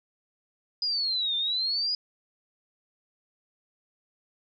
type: exponential two-way sweep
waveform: sine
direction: down then up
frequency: 4978 to 3569 to 4978 Hz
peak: -25 dBFS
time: 0.82-1.95 s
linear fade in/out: 2 ms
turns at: 1.36 s
effects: none